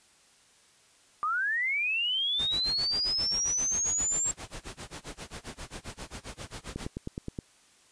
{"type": "linear sweep", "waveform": "sine", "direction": "up", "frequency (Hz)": [1174.7, 7540], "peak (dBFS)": -26, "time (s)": [1.23, 4.31], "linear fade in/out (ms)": 0}
{"type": "noise with tremolo", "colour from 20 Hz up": "pink", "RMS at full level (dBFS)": -39, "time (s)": [2.39, 6.9], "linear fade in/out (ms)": 2, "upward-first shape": "sine", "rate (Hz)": 7.5, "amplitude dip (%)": 100}
{"type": "click train", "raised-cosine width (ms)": 3, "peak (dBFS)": -21, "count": 7, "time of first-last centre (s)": [6.76, 7.388], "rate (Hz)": 9.55}
{"effects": ["white hiss -61 dBFS RMS until 7.91 s", "resampled to 22050 Hz"]}